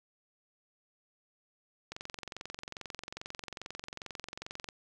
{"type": "click train", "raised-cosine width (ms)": 0.2, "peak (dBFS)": -23, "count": 63, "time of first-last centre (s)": [1.92, 4.688], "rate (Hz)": 22.4, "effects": []}